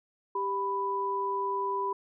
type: tone pair together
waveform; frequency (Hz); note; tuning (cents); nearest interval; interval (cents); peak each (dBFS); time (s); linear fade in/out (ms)
sine; 394.1 / 991; G4 / B5; +9 / +6; octave + major third; 1597; -33 / -29; 0.35-1.93; 5
effects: none